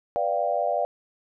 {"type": "chord", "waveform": "sine", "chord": "G dominant seventh", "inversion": "first", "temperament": "equal", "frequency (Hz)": [493.9, 587.3, 698.5, 784], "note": ["B4", "D5", "F5", "G5"], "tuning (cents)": [0, 0, 0, 0], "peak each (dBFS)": [-31, -26, -26, -30], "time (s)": [0.16, 0.85], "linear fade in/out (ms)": 0, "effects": []}